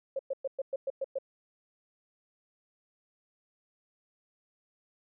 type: tone bursts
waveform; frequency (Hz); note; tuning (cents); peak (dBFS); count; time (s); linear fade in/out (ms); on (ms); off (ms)
sine; 540; C#5; -45; -29; 8; 0.16-1.186; 5; 32; 110
effects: none